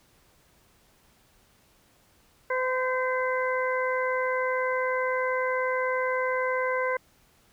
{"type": "harmonic tone with a mistuned harmonic", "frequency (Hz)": 511, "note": "C5", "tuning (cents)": -41, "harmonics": [1, 2, 3, 4], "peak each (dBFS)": [-27, -30, -32, -33], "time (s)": [2.5, 6.97], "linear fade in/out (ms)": 5, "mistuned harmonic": 3, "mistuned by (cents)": 22, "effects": ["pink hiss -62 dBFS RMS until 7.52 s"]}